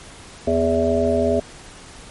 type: harmonic tone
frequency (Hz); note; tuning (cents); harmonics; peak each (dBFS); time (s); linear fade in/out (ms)
82.41; E2; 0; 1 / 3 / 5 / 7 / 8; -26 / -22 / -21 / -22 / -21; 0.47-1.4; 5
effects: pink hiss -41 dBFS RMS until 2.1 s + MP3 48 kbps